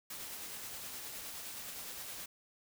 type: noise with tremolo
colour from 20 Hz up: white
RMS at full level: -44 dBFS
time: 0.1-2.26 s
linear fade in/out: 5 ms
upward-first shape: sine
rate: 9.6 Hz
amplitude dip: 25%
effects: none